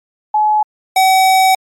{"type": "tone pair in turn", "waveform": ["sine", "square"], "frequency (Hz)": [851, 758.2], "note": ["G#5", "F#5"], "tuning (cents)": [42, 42], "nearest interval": "major second", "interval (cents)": 200, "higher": "first", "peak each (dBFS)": [-9, -8], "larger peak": "second", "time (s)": [[0.34, 0.63], [0.96, 1.55]], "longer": "second", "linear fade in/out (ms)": 5, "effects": ["MP3 64 kbps"]}